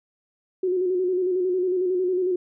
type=tone with vibrato; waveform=sine; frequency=366.1 Hz; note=F#4; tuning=18 cents flat; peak=-20 dBFS; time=0.63-2.36 s; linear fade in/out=5 ms; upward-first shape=square; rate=11 Hz; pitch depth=40 cents each way; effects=none